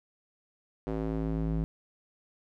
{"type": "tone with band-pass filter sweep", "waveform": "square", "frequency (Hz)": 54.1, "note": "A1", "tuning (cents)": -29, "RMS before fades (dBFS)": -31, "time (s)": [0.87, 1.64], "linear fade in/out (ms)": 0, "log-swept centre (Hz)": [390, 170], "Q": 1.2, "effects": []}